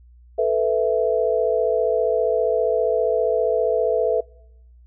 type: chord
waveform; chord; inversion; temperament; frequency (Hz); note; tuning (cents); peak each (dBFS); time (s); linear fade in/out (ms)
sine; A suspended second; none; just; 440 / 495 / 660; A4 / B4 / E5; 0 / +4 / +2; -21; 0.38-4.21; 10
effects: noise-tail reverb RT60 0.8 s tail -25 dB re dry + added 60 Hz sine -46 dBFS peak until 4.86 s